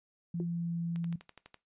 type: tone with pitch glide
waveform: sine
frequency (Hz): 170.8 to 169.13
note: F3 to E3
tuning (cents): -38 to +45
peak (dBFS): -32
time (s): 0.34-1.16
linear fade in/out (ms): 5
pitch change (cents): -17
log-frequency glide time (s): 0.46-0.78
type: tone with exponential decay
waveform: sine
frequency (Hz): 351.3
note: F4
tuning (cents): +10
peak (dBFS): -32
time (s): 0.4-0.48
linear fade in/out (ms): 1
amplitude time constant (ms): 17
type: click train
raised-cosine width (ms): 0.2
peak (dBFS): -31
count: 8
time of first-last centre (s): 0.96-1.543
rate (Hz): 12
effects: noise-tail reverb RT60 0.2 s tail -17 dB re dry + resampled to 8000 Hz